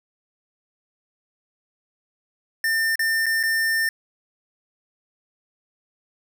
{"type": "tone with dropouts", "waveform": "square", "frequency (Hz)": 1800, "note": "A6", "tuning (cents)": 39, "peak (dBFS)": -20, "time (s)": [2.64, 3.89], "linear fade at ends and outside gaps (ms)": 2, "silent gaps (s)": [[2.956, 2.993], [3.259, 3.264], [3.43, 3.435]], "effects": []}